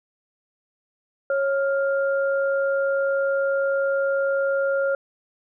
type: tone pair together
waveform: sine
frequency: 549.2 / 1400 Hz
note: C#5 / F6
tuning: -16 / +4 cents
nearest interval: octave + major third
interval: 1620 cents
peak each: -20 / -27 dBFS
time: 1.3-4.95 s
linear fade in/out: 2 ms
effects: none